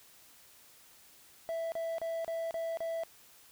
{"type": "tone bursts", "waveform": "triangle", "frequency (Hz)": 660, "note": "E5", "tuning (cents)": 2, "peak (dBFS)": -31, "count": 6, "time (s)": [1.49, 3.035], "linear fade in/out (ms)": 0, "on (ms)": 230, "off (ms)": 33, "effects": ["white hiss -59 dBFS RMS until 3.51 s"]}